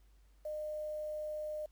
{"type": "tone with quantisation", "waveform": "sine", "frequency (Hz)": 609, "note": "D#5", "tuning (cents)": -37, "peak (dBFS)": -37, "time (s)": [0.45, 1.66], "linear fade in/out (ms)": 5, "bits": 10, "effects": ["added 50 Hz sine -61 dBFS peak until 1.71 s", "pink hiss -75 dBFS RMS until 1.71 s"]}